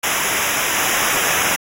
pink noise with comb filter, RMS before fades -19 dBFS, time 0.03-1.56 s, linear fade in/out 10 ms, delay 0.23 ms, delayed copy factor -0.95, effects AAC 48 kbps

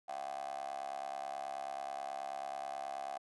15% pulse tone with high-pass filter, 69.3 Hz, C#2, in tune, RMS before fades -42 dBFS, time 0.08-3.18 s, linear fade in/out 10 ms, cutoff 740 Hz, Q 9.9, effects resampled to 24000 Hz

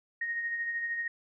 sine tone with tremolo, 1864.7 Hz, A#6, in tune, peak -29 dBFS, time 0.21-1.08 s, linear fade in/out 5 ms, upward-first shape sine, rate 13 Hz, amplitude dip 40%, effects none

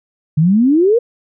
sine exponential sweep, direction up, 146.83 to 493.4 Hz, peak -8 dBFS, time 0.37-0.99 s, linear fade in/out 10 ms, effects none

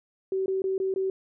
sine tone bursts, 381.8 Hz, G4, 46 cents flat, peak -24 dBFS, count 5, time 0.32-1.1 s, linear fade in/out 2 ms, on 140 ms, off 20 ms, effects none

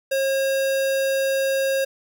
square tone, 540 Hz, C#5, 45 cents flat, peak -20 dBFS, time 0.11-1.85 s, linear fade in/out 10 ms, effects none

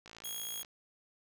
click train, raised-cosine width 0.2 ms, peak -32 dBFS, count 34, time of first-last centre 0.06-0.648 s, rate 56.1 Hz
10% pulse tone, 3292 Hz, G#7, 16 cents flat, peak -30 dBFS, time 0.24-0.63 s, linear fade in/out 10 ms
effects none

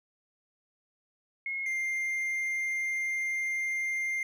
sine / triangle tone pair in turn, 2162 / 2104 Hz, C#7 / C7, -44 / +9 cents, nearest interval unison, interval 47 cents, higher first, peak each -31 / -27 dBFS, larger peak second, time 1.46-1.66 / 1.66-4.23 s, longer second, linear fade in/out 2 ms, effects none

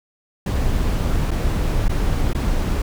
brown noise with dropouts, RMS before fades -19 dBFS, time 0.46-2.82 s, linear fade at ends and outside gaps 5 ms, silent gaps 1.309-1.313 / 1.883-1.893 / 2.333-2.348 s, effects none

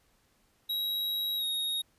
square tone with pitch glide, 3846 to 3752 Hz, B7 to A#7, -47 to +11 cents, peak -30 dBFS, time 0.69-1.82 s, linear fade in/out 10 ms, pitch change -42 cents, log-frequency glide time 1.37-1.44 s, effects pink hiss -69 dBFS RMS until 1.98 s + resampled to 32000 Hz

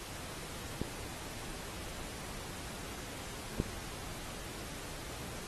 clicks, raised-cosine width 3 ms, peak -20 / -18 dBFS, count 2, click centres 0.816 / 3.601 s, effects pink hiss -45 dBFS RMS until 5.47 s + AAC 32 kbps

